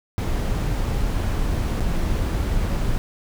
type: noise with dropouts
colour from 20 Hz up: brown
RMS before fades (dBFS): -22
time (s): 0.18-2.98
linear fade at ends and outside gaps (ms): 0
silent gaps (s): 1.8-1.806
effects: none